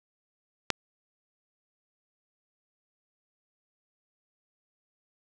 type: click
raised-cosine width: 0.2 ms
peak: -6 dBFS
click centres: 0.703 s
effects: none